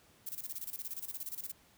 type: noise with tremolo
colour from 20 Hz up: violet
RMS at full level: -40 dBFS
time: 0.26-1.52 s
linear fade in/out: 10 ms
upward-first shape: square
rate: 17 Hz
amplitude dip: 80%
effects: pink hiss -64 dBFS RMS until 1.77 s + high-pass 60 Hz 12 dB/octave